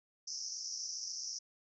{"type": "band-pass noise", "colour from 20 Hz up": "white", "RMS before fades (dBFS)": -42, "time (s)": [0.27, 1.39], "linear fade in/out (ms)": 10, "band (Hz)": [5200, 6000], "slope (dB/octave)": 96, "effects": []}